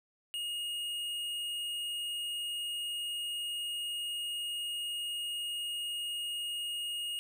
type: tone with hard clipping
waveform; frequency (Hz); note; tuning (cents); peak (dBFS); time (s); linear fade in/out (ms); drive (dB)
sine; 2862; F7; +42; -36; 0.34-7.19; 0; 9
effects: none